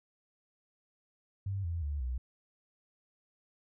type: tone with pitch steps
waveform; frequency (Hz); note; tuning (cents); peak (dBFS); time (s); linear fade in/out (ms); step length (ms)
sine; 98 / 84.33 / 72.57 / 62.45; G2 / E2 / D2 / B1; 0 / +40 / -20 / +20; -32; 1.46-2.18; 5; 180
effects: none